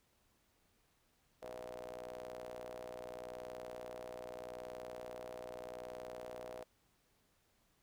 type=ring-modulated tone; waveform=sawtooth; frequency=60.8 Hz; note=B1; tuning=26 cents flat; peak=-39 dBFS; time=1.42-6.64 s; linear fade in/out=10 ms; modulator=568 Hz; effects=pink hiss -75 dBFS RMS until 7.82 s